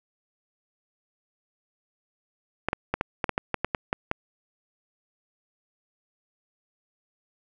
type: clicks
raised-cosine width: 0.5 ms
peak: -9 dBFS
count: 12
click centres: 2.686 / 2.731 / 2.94 / 3.011 / 3.242 / 3.293 / 3.379 / 3.543 / 3.646 / 3.748 / 3.929 / 4.114 s
effects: none